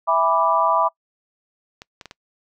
sine chord, E dominant seventh, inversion none, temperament equal with one note detuned, 659.3 / 814 / 987.8 / 1174.7 Hz, E5 / G#5 / B5 / D6, 0 / -35 / 0 / 0 cents, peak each -21 / -25 / -19 / -20 dBFS, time 0.07-0.89 s, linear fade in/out 20 ms
clicks, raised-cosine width 0.2 ms, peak -20 dBFS, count 4, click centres 1.819 / 2.012 / 2.057 / 2.111 s
effects noise-tail reverb RT60 0.1 s tail -25 dB re dry

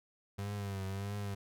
35% pulse tone with vibrato, 99 Hz, G2, 18 cents sharp, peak -35 dBFS, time 0.38-1.35 s, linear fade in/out 10 ms, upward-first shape triangle, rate 1.6 Hz, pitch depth 69 cents each way, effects none

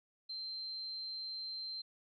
sine tone, 4129 Hz, C8, 24 cents flat, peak -40 dBFS, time 0.29-1.82 s, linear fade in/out 10 ms, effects none

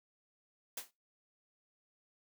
white noise with exponential decay, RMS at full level -36 dBFS, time 0.77-0.91 s, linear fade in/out 5 ms, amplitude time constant 29 ms, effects noise-tail reverb RT60 0.2 s tail -17 dB re dry + high-pass 200 Hz 12 dB/octave

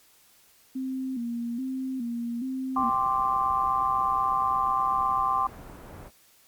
sine tone with vibrato, 248.3 Hz, B3, 9 cents sharp, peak -28 dBFS, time 0.75-2.9 s, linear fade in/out 10 ms, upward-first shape square, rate 1.2 Hz, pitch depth 91 cents each way
pink low-pass noise, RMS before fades -44 dBFS, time 2.74-6.11 s, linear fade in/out 50 ms, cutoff 1300 Hz, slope 12 dB/octave
sine chord, G suspended fourth, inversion none, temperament equal, 784 / 1046.5 / 1174.7 Hz, G5 / C6 / D6, 0 / 0 / 0 cents, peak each -29 / -25 / -26 dBFS, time 2.76-5.47 s, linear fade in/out 5 ms
effects white hiss -59 dBFS RMS until 6.47 s + MP3 96 kbps

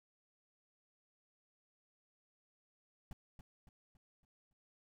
brown noise with echo, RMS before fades -45 dBFS, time 3.11-3.13 s, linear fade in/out 2 ms, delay 280 ms, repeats 5, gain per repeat -7 dB, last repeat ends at 4.53 s, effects none

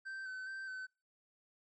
triangle tone with vibrato, 1540 Hz, G6, 31 cents flat, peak -40 dBFS, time 0.05-0.87 s, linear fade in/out 20 ms, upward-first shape square, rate 2.4 Hz, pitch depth 21 cents each way, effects noise-tail reverb RT60 0.3 s tail -24 dB re dry + resampled to 22050 Hz

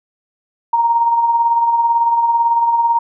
sine tone with tremolo, 932.3 Hz, A#5, in tune, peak -9 dBFS, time 0.73-2.99 s, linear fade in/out 5 ms, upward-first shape sine, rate 18 Hz, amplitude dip 45%, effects none

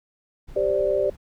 brown noise, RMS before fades -42 dBFS, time 0.47-1.17 s, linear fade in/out 20 ms
sine chord, G suspended fourth, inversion none, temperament equal, 392 / 523.3 / 587.3 Hz, G4 / C5 / D5, 0 / 0 / 0 cents, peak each -24 / -25 / -22 dBFS, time 0.56-1.1 s, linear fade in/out 5 ms
effects none

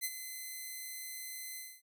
5% pulse tone with ADSR envelope, 2042 Hz, C7, 43 cents flat, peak -22 dBFS, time 0.01-1.82 s, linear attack 35 ms, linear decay 46 ms, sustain -10 dB, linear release 250 ms, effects none

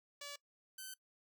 5% pulse tone pair in turn, 574 / 1532.4 Hz, D5 / G6, -40 / -40 cents, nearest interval octave + perfect fourth, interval 1700 cents, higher second, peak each -34 / -35 dBFS, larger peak first, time 0.21-0.36 / 0.78-0.94 s, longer second, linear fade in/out 5 ms, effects noise-tail reverb RT60 0.1 s tail -20 dB re dry

